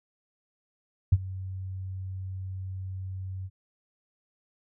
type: tone with ADSR envelope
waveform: sine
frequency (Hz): 94.3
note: F#2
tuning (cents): +33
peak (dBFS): -13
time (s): 1.12-3.5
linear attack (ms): 8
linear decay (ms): 41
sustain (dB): -20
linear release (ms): 47
effects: none